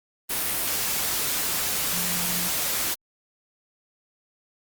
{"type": "tone in noise", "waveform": "sine", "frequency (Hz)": 176.5, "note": "F3", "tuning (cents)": 19, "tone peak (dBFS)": -34, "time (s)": [1.92, 2.49], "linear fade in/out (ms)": 20, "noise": "white", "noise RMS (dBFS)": -26, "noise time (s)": [0.29, 2.95], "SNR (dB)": -11, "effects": ["Opus 32 kbps"]}